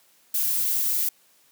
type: noise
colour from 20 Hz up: violet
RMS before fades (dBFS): -24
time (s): 0.34-1.09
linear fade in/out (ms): 5
effects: white hiss -60 dBFS RMS until 1.51 s + high-pass 150 Hz 12 dB/octave